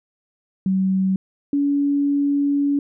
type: tone pair in turn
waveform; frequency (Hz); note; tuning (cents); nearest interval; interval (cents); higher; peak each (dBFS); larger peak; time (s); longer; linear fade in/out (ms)
sine; 190 / 284.1; F#3 / C#4; +46 / +43; perfect fifth; 697; second; -16; neither; 0.66-1.16 / 1.53-2.79; second; 2
effects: none